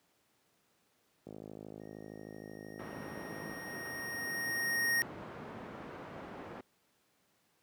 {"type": "click train", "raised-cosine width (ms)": 2, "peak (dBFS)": -32, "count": 121, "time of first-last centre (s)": [1.27, 3.534], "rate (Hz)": 53}
{"type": "tone with exponential growth", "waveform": "square", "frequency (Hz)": 1863, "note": "A#6", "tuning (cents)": -2, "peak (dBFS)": -28, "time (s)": [1.8, 5.02], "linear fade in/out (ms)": 0, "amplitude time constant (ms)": 700}
{"type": "low-pass noise", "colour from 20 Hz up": "pink", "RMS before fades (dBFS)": -44, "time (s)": [2.79, 6.61], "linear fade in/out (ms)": 5, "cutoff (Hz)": 1400, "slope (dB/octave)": 12}
{"effects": ["pink hiss -73 dBFS RMS until 7.62 s", "high-pass 150 Hz 12 dB/octave"]}